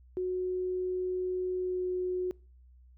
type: tone with pitch glide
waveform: sine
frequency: 366.9 to 364.8 Hz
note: F#4 to F#4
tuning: -15 to -24 cents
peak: -29 dBFS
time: 0.17-2.31 s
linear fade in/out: 0 ms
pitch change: -9 cents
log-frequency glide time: 1.57-1.86 s
effects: noise-tail reverb RT60 0.4 s tail -25 dB re dry + added 62 Hz sine -54 dBFS peak until 2.97 s